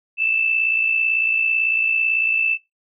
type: tone pair together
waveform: sine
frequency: 2634 / 2692 Hz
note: E7 / E7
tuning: -2 / +36 cents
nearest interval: unison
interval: 38 cents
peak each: -17 / -25 dBFS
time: 0.17-2.58 s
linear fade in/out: 50 ms
effects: noise-tail reverb RT60 0.2 s tail -22 dB re dry